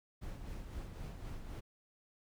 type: noise with tremolo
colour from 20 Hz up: brown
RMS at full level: -43 dBFS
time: 0.21-1.61 s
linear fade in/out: 20 ms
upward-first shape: sine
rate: 3.9 Hz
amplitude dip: 45%
effects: none